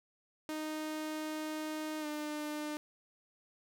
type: tone with pitch glide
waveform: sawtooth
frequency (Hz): 309.6 to 300.4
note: D#4 to D4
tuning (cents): -9 to +39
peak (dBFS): -33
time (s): 0.49-2.77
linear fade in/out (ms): 0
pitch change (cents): -52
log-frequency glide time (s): 2-2.06
effects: none